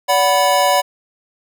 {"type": "chord", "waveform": "square", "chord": "B minor", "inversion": "first", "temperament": "equal with one note detuned", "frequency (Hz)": [574.9, 740, 987.8], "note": ["D5", "F#5", "B5"], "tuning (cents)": [-37, 0, 0], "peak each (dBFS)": -17, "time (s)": [0.08, 0.82], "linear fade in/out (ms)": 20, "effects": []}